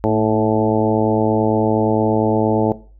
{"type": "harmonic tone with a mistuned harmonic", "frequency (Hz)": 108.7, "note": "A2", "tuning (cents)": -21, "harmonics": [1, 2, 3, 4, 5, 6, 7, 8], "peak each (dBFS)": [-22, -21, -20, -20, -21, -24, -27, -24], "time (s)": [0.04, 2.72], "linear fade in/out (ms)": 0, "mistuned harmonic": 2, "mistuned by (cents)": 33, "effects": ["noise-tail reverb RT60 0.4 s tail -18 dB re dry", "added 50 Hz sine -42 dBFS peak until 2.99 s"]}